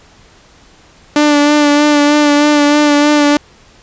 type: tone with vibrato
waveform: sawtooth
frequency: 294 Hz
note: D4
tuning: 2 cents sharp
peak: -3 dBFS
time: 1.16-3.37 s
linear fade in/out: 2 ms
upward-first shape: sine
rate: 3.2 Hz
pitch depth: 25 cents each way
effects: pink hiss -44 dBFS RMS until 3.82 s + resampled to 16000 Hz